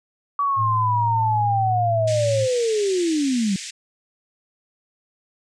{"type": "linear sweep", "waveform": "sine", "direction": "down", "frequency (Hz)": [1144, 185], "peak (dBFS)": -18, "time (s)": [0.39, 3.56], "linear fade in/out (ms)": 2}
{"type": "tone with pitch glide", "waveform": "sine", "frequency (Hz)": [110, 111.47], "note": ["A2", "A2"], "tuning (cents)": [0, 23], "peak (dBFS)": -22, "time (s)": [0.56, 2.48], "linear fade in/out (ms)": 50, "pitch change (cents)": 23, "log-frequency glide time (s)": [0.72, 1.89]}
{"type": "band-pass noise", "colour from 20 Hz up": "white", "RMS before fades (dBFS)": -34, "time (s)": [2.07, 3.71], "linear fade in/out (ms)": 10, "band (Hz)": [1800, 8300], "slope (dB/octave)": 48}
{"effects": []}